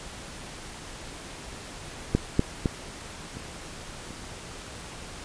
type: clicks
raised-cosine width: 3 ms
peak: -7 / -6 / -10 / -25 / -26 dBFS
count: 5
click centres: 2.15 / 2.394 / 2.658 / 3.37 / 4.107 s
effects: pink hiss -41 dBFS RMS until 5.24 s + resampled to 22050 Hz